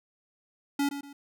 square tone with echo, 282.5 Hz, C#4, 33 cents sharp, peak -25 dBFS, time 0.79-0.89 s, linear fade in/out 5 ms, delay 120 ms, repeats 2, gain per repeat -10 dB, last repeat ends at 1.13 s, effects none

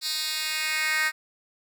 10% pulse tone with high-pass filter sweep, 311.1 Hz, D#4, in tune, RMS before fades -27 dBFS, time 0.01-1.12 s, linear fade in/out 50 ms, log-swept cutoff 4100 to 1800 Hz, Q 2.6, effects none

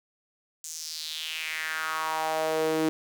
sawtooth tone with high-pass filter sweep, 158.4 Hz, D#3, 31 cents sharp, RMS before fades -30 dBFS, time 0.64-2.89 s, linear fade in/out 0 ms, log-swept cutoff 7100 to 330 Hz, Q 3.6, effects none

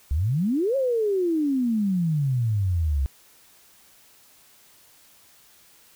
sine exponential two-way sweep, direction up then down, 65.41 to 555 to 65.41 Hz, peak -20 dBFS, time 0.11-3.06 s, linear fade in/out 0 ms, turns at 0.76 s, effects white hiss -55 dBFS RMS until 5.95 s

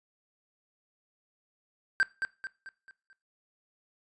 triangle tone with echo, 1568 Hz, G6, in tune, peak -19 dBFS, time 2-2.03 s, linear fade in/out 0 ms, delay 220 ms, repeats 5, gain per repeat -7 dB, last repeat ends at 3.13 s, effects noise-tail reverb RT60 0.3 s tail -19 dB re dry + resampled to 22050 Hz

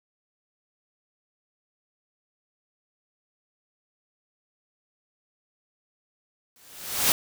white noise with exponential growth, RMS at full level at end -18 dBFS, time 6.56-7.12 s, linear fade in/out 1 ms, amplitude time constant 120 ms, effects none

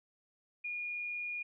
sine tone, 2434 Hz, D#7, 39 cents flat, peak -36 dBFS, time 0.64-1.43 s, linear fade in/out 10 ms, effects none

